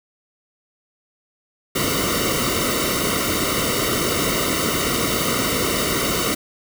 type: noise with comb filter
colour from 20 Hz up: pink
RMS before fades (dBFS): -21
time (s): 1.75-6.35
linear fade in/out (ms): 10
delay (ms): 1.2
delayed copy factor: -0.95
effects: none